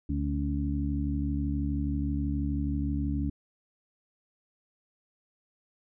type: harmonic tone with a mistuned harmonic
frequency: 72.5 Hz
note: D2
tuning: 22 cents flat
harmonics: 1 / 2 / 3 / 4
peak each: -30 / -34 / -36 / -32 dBFS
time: 0.09-3.3 s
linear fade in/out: 5 ms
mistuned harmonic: 4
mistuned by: -38 cents
effects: none